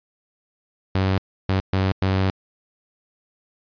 sawtooth tone bursts at uneven times, 95.3 Hz, G2, 48 cents flat, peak -14 dBFS, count 4, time 0.95-1.18 / 1.49-1.6 / 1.73-1.92 / 2.02-2.3 s, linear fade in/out 0 ms, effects resampled to 11025 Hz

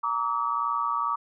sine tone cluster, 931 / 1151 / 1273 Hz, A#5 / D6 / D#6, -2 / -35 / +39 cents, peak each -31 / -26 / -31 dBFS, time 0.03-1.16 s, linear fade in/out 10 ms, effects none

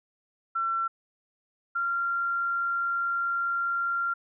sine tone pair in turn, 1350 / 1382.4 Hz, E6 / F6, +41 / -18 cents, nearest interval unison, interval 41 cents, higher second, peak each -25 dBFS, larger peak neither, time 0.55-0.88 / 1.75-4.14 s, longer second, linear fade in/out 10 ms, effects none

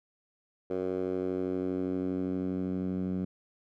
10% pulse tone with band-pass filter sweep, 92.5 Hz, F#2, in tune, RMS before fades -32 dBFS, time 0.7-3.25 s, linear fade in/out 5 ms, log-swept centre 430 to 190 Hz, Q 2.1, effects none

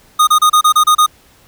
square tone bursts, 1234 Hz, D#6, 15 cents flat, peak -7 dBFS, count 8, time 0.19-1.064 s, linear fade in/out 10 ms, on 83 ms, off 30 ms, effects pink hiss -48 dBFS RMS until 1.47 s

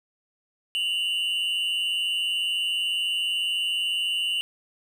triangle tone pair together, 2794 / 2974 Hz, F7 / F#7, 0 / +8 cents, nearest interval minor second, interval 108 cents, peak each -25 / -25 dBFS, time 0.75-4.41 s, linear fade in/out 0 ms, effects none

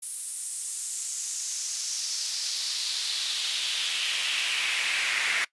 brown noise with high-pass filter sweep, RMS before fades -30 dBFS, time 0.02-5.45 s, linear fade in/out 10 ms, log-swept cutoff 10000 to 2000 Hz, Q 2.8, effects noise-tail reverb RT60 0.1 s tail -20 dB re dry + resampled to 24000 Hz

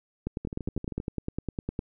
two click trains, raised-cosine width 3 ms, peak -22 / -17 dBFS, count 8 / 16, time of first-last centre 0.45-1.001 / 0.27-1.791 s, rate 12.7 / 9.86 Hz, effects none

